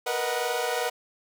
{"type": "chord", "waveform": "sawtooth", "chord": "B major seventh", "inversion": "third", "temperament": "equal with one note detuned", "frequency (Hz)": [466.2, 488.5, 622.3, 740], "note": ["A#4", "B4", "D#5", "F#5"], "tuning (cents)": [0, -19, 0, 0], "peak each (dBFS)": [-29, -26, -30, -27], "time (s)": [0.06, 0.9], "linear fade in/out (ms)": 10, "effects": []}